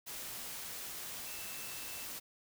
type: tone in noise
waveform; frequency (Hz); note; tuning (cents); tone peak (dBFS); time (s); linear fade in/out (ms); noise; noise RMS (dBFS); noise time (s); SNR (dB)
sine; 2660; E7; +15; -52; 1.25-2.06; 20; white; -44; 0.06-2.2; -11
effects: none